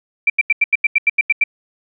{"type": "tone bursts", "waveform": "sine", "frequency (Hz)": 2345, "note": "D7", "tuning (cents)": -3, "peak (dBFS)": -9, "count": 11, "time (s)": [0.27, 1.439], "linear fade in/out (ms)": 5, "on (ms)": 29, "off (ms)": 85, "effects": []}